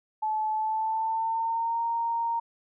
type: tone with pitch glide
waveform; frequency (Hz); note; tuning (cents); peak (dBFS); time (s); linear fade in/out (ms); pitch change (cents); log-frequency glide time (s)
sine; 865 to 927.1; A5 to A#5; -30 to -10; -25; 0.22-2.4; 10; +120; 0.52-1.81
effects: none